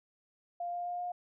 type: tone with pitch steps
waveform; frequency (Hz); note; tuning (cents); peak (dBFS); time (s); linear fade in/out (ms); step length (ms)
sine; 698.5 / 703 / 707.4 / 711.9; F5 / F5 / F5 / F5; 0 / +11 / +22 / +33; -34; 0.6-1.12; 5; 130
effects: none